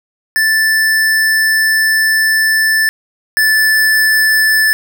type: tone pair in turn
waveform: square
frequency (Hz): 1760 / 1750.3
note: A6 / A6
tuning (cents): 0 / -10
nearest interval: unison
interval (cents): 10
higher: first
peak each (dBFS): -10 / -9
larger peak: second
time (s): 0.36-2.89 / 3.37-4.73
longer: first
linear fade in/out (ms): 0
effects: none